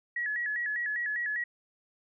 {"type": "tone with vibrato", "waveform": "sine", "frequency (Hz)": 1807, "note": "A6", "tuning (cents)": 46, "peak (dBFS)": -29, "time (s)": [0.16, 1.44], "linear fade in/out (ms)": 5, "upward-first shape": "square", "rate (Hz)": 5, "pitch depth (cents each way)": 100, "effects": []}